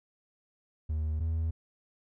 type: tone pair in turn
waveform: triangle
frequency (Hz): 77.7 / 81.06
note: D#2 / E2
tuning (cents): -2 / -29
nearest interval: minor second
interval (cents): 73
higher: second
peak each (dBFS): -26 / -25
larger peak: second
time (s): 0.89-1.2 / 1.2-1.51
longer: neither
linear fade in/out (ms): 10
effects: tanh soft clip ceiling -21 dBFS